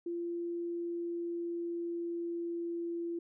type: tone with pitch glide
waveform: sine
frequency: 343.3 to 340.1 Hz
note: F4 to F4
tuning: -30 to -46 cents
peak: -34 dBFS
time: 0.06-3.19 s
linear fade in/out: 5 ms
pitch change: -16 cents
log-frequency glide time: 0.56-3.03 s
effects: none